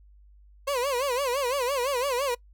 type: tone with vibrato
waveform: 30% pulse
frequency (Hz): 524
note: C5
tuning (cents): +2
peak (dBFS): -22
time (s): 0.67-2.35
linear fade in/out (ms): 10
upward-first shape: sine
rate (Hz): 5.9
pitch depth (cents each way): 160
effects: noise-tail reverb RT60 0.1 s tail -23 dB re dry + added 50 Hz sine -51 dBFS peak until 2.53 s